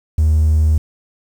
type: tone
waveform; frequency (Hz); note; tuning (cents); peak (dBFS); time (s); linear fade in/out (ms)
triangle; 77.78; D#2; 0; -7; 0.18-0.78; 5
effects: tanh soft clip ceiling -5 dBFS + 7-bit